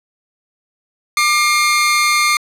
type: tone pair together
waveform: sawtooth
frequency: 1196 / 2131 Hz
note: D6 / C7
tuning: +31 / +31 cents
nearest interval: minor seventh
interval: 1000 cents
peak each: -11 dBFS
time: 1.17-2.37 s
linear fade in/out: 2 ms
effects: low-pass 12000 Hz 12 dB/octave